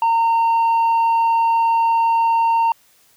sine tone with tanh clipping, 917 Hz, A#5, 29 cents flat, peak -14 dBFS, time 0.02-2.72 s, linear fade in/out 2 ms, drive 3 dB, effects white hiss -55 dBFS RMS until 3.16 s

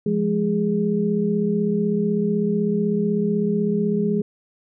sine tone cluster, 173.1 / 209.1 / 413.7 Hz, F3 / G#3 / G#4, -15 / +12 / -7 cents, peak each -24 / -21 / -23 dBFS, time 0.06-4.22 s, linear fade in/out 5 ms, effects none

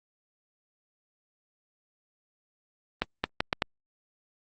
accelerating click train, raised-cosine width 0.3 ms, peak -8 dBFS, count 5, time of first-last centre 3.02-3.622 s, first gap 220 ms, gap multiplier 0.75, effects Opus 24 kbps

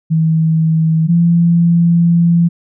sine tone pair in turn, 160.6 / 170.08 Hz, E3 / F3, -45 / -46 cents, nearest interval minor second, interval 99 cents, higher second, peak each -9 / -7 dBFS, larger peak second, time 0.1-1.08 / 1.08-2.49 s, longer second, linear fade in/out 20 ms, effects none

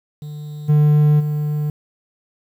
triangle tone with level steps, 149.4 Hz, D3, 30 cents sharp, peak -26 / -8 / -16 dBFS, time 0.22-1.7 s, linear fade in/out 2 ms, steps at 0.68 / 1.19 s, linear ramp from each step 20 ms, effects 8-bit

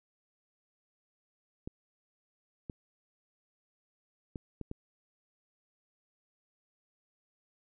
clicks, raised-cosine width 3 ms, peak -26 dBFS, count 5, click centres 1.675 / 2.698 / 4.358 / 4.613 / 4.714 s, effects none

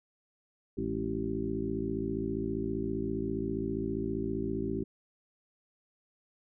harmonic tone with a mistuned harmonic, 55 Hz, A1, in tune, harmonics 1 / 2 / 3 / 4 / 5 / 6 / 7, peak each -42 / -41 / -42 / -38 / -37 / -37 / -36 dBFS, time 0.77-4.84 s, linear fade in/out 10 ms, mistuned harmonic 4, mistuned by -86 cents, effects none

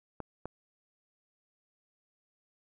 clicks, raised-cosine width 1 ms, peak -24 dBFS, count 2, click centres 0.203 / 0.456 s, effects none

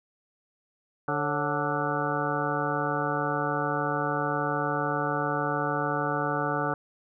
harmonic tone with a mistuned harmonic, 146.83 Hz, D3, in tune, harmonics 1 / 2 / 3 / 4 / 5 / 6 / 8 / 9 / 10, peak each -34 / -34 / -34 / -34 / -34 / -34 / -34 / -34 / -34 dBFS, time 1.08-6.74 s, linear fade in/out 2 ms, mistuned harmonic 4, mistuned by -91 cents, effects none

